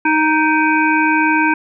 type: harmonic tone with a mistuned harmonic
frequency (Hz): 311.1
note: D#4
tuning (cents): 0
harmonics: 1 / 3 / 5 / 7 / 8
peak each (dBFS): -16 / -16 / -17 / -22 / -22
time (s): 0.05-1.54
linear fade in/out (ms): 5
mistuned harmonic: 7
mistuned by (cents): +89
effects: none